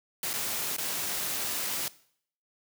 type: noise with dropouts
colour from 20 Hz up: white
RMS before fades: -32 dBFS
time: 0.23-1.88 s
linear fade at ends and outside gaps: 1 ms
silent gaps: 0.331-0.337 / 0.765-0.783 s
effects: noise-tail reverb RT60 0.6 s tail -19 dB re dry + high-pass 100 Hz 12 dB/octave